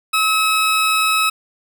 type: tone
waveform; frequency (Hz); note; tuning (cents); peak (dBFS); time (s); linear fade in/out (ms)
20% pulse; 1287; E6; -42; -9; 0.13-1.3; 10
effects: none